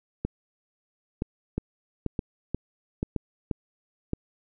two click trains, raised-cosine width 3 ms, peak -14 / -14 dBFS, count 5 / 5, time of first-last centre 0.25-4.133 / 1.58-3.512 s, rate 1.03 / 2.07 Hz, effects none

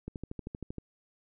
click train, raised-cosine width 3 ms, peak -25 dBFS, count 10, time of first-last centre 0.08-0.783 s, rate 12.8 Hz, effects none

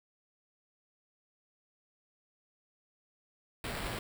pink noise with sample-and-hold, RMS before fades -38 dBFS, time 3.64-3.99 s, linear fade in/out 2 ms, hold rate 6300 Hz, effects none

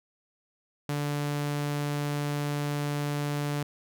sawtooth tone, 145.7 Hz, D3, 13 cents flat, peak -24 dBFS, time 0.89-3.63 s, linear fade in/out 2 ms, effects none

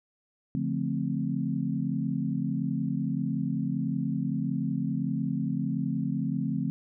sine chord, D minor seventh, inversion none, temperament equal with one note detuned, 144.14 / 174.61 / 220 / 261.6 Hz, D3 / F3 / A3 / C4, -32 / 0 / 0 / 0 cents, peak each -32 dBFS, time 0.55-6.7 s, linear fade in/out 0 ms, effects none

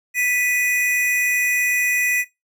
square tone pair together, 1975.5 / 2487 Hz, B6 / D#7, 0 / -1 cents, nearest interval major third, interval 399 cents, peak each -21 dBFS, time 0.14-2.25 s, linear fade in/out 50 ms, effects noise-tail reverb RT60 0.2 s tail -19 dB re dry

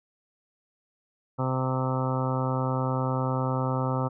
harmonic tone, 130 Hz, C3, 11 cents flat, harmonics 1 / 2 / 3 / 4 / 5 / 6 / 7 / 8 / 9 / 10, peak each -27 / -32 / -38 / -33 / -39 / -38 / -35 / -41 / -37 / -37 dBFS, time 1.38-4.09 s, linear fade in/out 20 ms, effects none

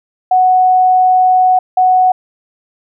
sine tone bursts at uneven times, 740 Hz, F#5, in tune, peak -6 dBFS, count 2, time 0.31-1.59 / 1.77-2.12 s, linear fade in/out 5 ms, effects none

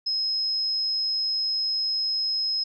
sine tone, 5130 Hz, E8, 48 cents flat, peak -23 dBFS, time 0.06-2.64 s, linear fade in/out 10 ms, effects none

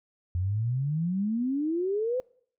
sine exponential sweep, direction up, 86.4 to 520 Hz, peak -25 dBFS, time 0.35-2.2 s, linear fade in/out 0 ms, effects noise-tail reverb RT60 0.6 s tail -25 dB re dry

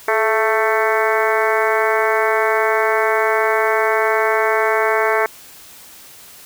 harmonic tone with a mistuned harmonic, 221.3 Hz, A3, 10 cents sharp, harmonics 2 / 3 / 4 / 5 / 6 / 7 / 8 / 9 / 10, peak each -19 / -21 / -22 / -23 / -24 / -24 / -25 / -26 / -26 dBFS, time 0.08-5.26 s, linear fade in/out 2 ms, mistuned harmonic 2, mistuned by -39 cents, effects white hiss -41 dBFS RMS until 6.45 s

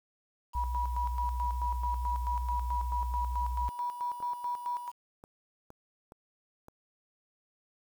sine tone with tremolo, 971 Hz, B5, 30 cents flat, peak -30 dBFS, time 0.53-4.92 s, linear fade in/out 50 ms, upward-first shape square, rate 4.6 Hz, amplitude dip 65%
sine tone with vibrato, 60.9 Hz, B1, 24 cents flat, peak -31 dBFS, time 0.55-3.69 s, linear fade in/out 0 ms, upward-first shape sine, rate 7 Hz, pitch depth 18 cents each way
clicks, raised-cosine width 1 ms, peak -35 dBFS, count 5, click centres 4.203 / 5.239 / 5.704 / 6.121 / 6.684 s
effects 9-bit

